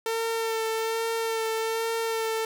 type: tone with vibrato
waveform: sawtooth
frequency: 450.4 Hz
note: A4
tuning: 40 cents sharp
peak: -22 dBFS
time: 0.06-2.45 s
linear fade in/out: 2 ms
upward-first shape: sine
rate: 1.2 Hz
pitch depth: 19 cents each way
effects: none